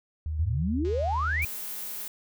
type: tone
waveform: sine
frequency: 77.78 Hz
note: D#2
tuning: in tune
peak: -28 dBFS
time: 0.26-1.45 s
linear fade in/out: 0 ms
type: exponential sweep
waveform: sine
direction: up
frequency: 76.7 to 2509 Hz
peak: -26 dBFS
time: 0.39-1.45 s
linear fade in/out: 5 ms
type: click train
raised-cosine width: 0.2 ms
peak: -33 dBFS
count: 256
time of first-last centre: 0.85-2.076 s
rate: 208 Hz
type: noise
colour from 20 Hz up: violet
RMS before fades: -36 dBFS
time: 1.42-2.08 s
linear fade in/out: 2 ms
effects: none